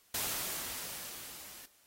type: noise with level ramp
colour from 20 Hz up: white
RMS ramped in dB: -34 to -51 dBFS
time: 0.14-1.66 s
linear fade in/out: 5 ms
effects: white hiss -66 dBFS RMS until 1.86 s + AAC 48 kbps